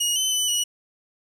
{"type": "tone with pitch steps", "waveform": "20% pulse", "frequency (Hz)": [2884, 3047, 2999, 2928], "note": ["F#7", "G7", "F#7", "F#7"], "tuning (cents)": [-45, -50, 23, -19], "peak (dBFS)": -15, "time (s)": [0, 0.64], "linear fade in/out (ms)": 10, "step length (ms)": 160, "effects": []}